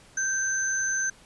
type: tone pair together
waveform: sine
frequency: 1562 / 6169 Hz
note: G6 / G8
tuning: -7 / -29 cents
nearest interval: 2 octaves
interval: 2378 cents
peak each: -27 dBFS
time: 0.17-1.1 s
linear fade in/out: 5 ms
effects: pink hiss -54 dBFS RMS until 1.25 s + resampled to 24000 Hz